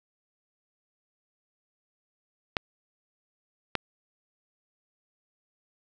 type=clicks; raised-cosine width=0.3 ms; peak=-9 dBFS; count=2; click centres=2.568 / 3.753 s; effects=none